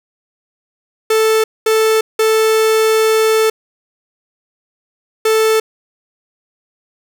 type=tone bursts at uneven times; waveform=45% pulse; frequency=440 Hz; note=A4; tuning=in tune; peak=-10 dBFS; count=4; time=1.1-1.44 / 1.66-2.01 / 2.19-3.5 / 5.25-5.6 s; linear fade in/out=5 ms; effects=none